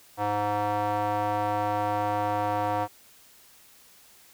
square tone with band-pass filter, 103.83 Hz, G#2, in tune, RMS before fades -27 dBFS, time 0.17-2.88 s, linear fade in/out 50 ms, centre 820 Hz, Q 2.6, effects white hiss -55 dBFS RMS until 4.33 s

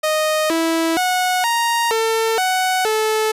sawtooth tone with pitch steps, 620 / 327.8 / 733 / 934 / 448.8 / 744 / 435.1 Hz, D#5 / E4 / F#5 / A#5 / A4 / F#5 / A4, -6 / -10 / -16 / +3 / +34 / +9 / -19 cents, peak -12 dBFS, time 0.03-3.32 s, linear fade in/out 10 ms, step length 470 ms, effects resampled to 32000 Hz

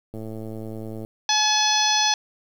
click train, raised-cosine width 2 ms, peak -22 dBFS, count 101, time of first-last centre 0.14-1.049 s, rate 110 Hz
harmonic tone, 853 Hz, G#5, 46 cents sharp, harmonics 1 / 2 / 3 / 4 / 5 / 6 / 7, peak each -23 / -29 / -29 / -24 / -27 / -26 / -24 dBFS, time 1.29-2.14 s, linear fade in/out 2 ms
effects 8-bit

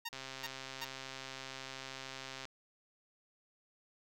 10% pulse tone bursts, 926 Hz, A#5, 12 cents flat, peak -30 dBFS, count 3, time 0.05-0.85 s, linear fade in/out 10 ms, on 40 ms, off 340 ms
click train, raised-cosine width 0.2 ms, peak -27 dBFS, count 310, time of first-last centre 0.13-2.453 s, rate 133 Hz
effects none

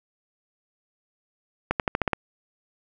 accelerating click train, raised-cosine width 0.5 ms, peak -7 dBFS, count 7, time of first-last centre 1.71-2.133 s, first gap 88 ms, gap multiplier 0.91, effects none

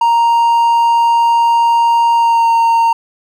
triangle tone with pitch glide, 932.3 to 921.1 Hz, A#5 to A#5, 0 to -21 cents, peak -6 dBFS, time 0.01-2.93 s, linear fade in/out 5 ms, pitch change -21 cents, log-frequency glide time 2.14-2.49 s, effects none

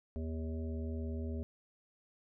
harmonic tone with a mistuned harmonic, 80 Hz, D#2, 49 cents sharp, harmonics 1 / 3 / 5 / 7 / 8, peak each -37 / -42 / -47 / -52 / -55 dBFS, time 0.16-1.43 s, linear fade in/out 0 ms, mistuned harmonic 1, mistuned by -23 cents, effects none

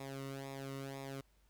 sawtooth tone with flanger, 136.3 Hz, C#3, 29 cents flat, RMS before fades -45 dBFS, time 0-1.21 s, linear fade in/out 5 ms, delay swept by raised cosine 0.66 to 1.24 ms, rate 2 Hz, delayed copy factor -0.75, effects added 50 Hz sine -69 dBFS peak until 1.49 s + pink hiss -75 dBFS RMS until 1.49 s

